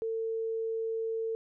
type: tone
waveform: sine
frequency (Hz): 450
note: A4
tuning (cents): +39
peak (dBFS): -30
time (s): 0.02-1.35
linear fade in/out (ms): 0
effects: none